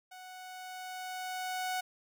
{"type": "tone with level ramp", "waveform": "sawtooth", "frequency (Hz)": 740, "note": "F#5", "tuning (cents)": 0, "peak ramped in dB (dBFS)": [-44, -28], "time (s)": [0.11, 1.81], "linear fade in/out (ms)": 10, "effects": []}